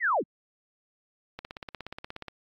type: linear sweep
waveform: sine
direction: down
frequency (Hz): 2093 to 121.1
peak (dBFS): -22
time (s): 0-0.24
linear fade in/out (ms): 50
type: click train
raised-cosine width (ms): 0.3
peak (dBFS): -22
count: 16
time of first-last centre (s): 1.39-2.283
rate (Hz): 16.8
effects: AAC 64 kbps